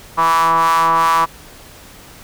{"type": "ring-modulated tone", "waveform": "square", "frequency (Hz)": 82.41, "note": "E2", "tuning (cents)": 0, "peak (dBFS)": -9, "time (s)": [0.17, 1.26], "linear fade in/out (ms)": 20, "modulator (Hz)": 1070, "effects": ["pink hiss -40 dBFS RMS until 2.23 s"]}